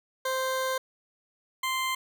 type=tone pair in turn; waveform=20% pulse; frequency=522 / 1044 Hz; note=C5 / C6; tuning=-4 / -4 cents; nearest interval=octave; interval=1200 cents; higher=second; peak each=-22 dBFS; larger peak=neither; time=0.25-0.78 / 1.63-1.95 s; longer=first; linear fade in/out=5 ms; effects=none